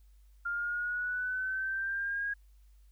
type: exponential sweep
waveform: sine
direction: up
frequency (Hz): 1396.9 to 1644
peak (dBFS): -31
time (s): 0.45-2.34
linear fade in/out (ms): 10
effects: added 50 Hz sine -56 dBFS peak until 2.91 s + white hiss -75 dBFS RMS until 2.91 s